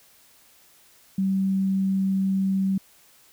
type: tone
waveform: sine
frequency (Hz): 192.4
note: G3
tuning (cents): -32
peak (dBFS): -20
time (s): 1.18-2.78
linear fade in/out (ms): 5
effects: white hiss -56 dBFS RMS until 3.32 s